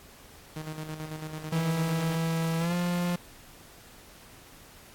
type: tone with tremolo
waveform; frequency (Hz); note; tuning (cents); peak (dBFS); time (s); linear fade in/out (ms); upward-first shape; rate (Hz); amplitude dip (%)
sawtooth; 155.7; D#3; +2; -30; 0.56-2.16; 5; square; 9.1; 55
type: tone with pitch glide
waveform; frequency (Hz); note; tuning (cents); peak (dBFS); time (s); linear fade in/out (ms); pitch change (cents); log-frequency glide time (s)
45% pulse; 163.8 to 175.56; E3 to F3; -11 to +9; -26; 1.52-3.16; 5; +120; 2.58-2.74
effects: pink hiss -52 dBFS RMS until 4.94 s + AAC 64 kbps